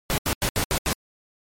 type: noise bursts at uneven times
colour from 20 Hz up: pink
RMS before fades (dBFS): -23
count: 6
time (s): 0.1-0.18 / 0.26-0.33 / 0.42-0.49 / 0.56-0.64 / 0.71-0.78 / 0.86-0.93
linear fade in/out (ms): 0
effects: MP3 64 kbps